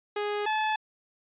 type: tone pair in turn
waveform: sawtooth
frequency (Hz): 414.4 / 864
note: G#4 / A5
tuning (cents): -4 / -32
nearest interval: octave + minor second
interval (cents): 1272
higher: second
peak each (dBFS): -24 / -21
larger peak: second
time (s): 0.16-0.46 / 0.46-0.76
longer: neither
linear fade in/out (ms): 5
effects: resampled to 8000 Hz